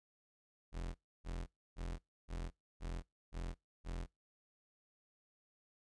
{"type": "tone bursts", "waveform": "40% pulse", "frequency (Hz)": 42.94, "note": "F1", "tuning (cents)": -29, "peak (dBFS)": -39, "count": 7, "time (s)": [0.72, 4.07], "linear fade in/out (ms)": 50, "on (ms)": 230, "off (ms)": 290, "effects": ["noise-tail reverb RT60 0.2 s tail -24 dB re dry", "resampled to 22050 Hz"]}